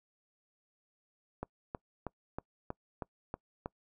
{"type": "click train", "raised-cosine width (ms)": 1, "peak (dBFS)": -23, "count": 8, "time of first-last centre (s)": [1.43, 3.659], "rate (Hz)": 3.14, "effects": ["noise-tail reverb RT60 0.1 s tail -25 dB re dry"]}